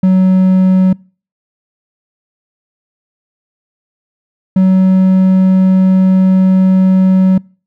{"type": "tone pair in turn", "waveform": "triangle", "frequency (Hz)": [186.8, 187.85], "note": ["F#3", "F#3"], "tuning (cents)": [17, 26], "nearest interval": "unison", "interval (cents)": 9, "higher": "second", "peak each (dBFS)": -3, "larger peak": "neither", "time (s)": [[0.03, 0.93], [4.56, 7.38]], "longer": "second", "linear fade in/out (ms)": 5, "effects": ["noise-tail reverb RT60 0.4 s tail -26 dB re dry"]}